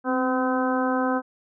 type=harmonic tone with a mistuned harmonic; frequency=255.4 Hz; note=C4; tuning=42 cents flat; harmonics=1 / 2 / 3 / 4 / 5 / 6; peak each=-24 / -27 / -29 / -30 / -31 / -32 dBFS; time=0.04-1.22 s; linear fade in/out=50 ms; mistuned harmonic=1; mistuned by=+38 cents; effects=none